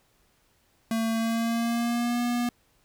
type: tone with pitch glide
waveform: square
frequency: 225 to 241.1 Hz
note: A3 to B3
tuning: +39 to -41 cents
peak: -25 dBFS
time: 0.91-2.49 s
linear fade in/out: 2 ms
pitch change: +120 cents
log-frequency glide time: 1.12-2.21 s
effects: pink hiss -66 dBFS RMS until 2.84 s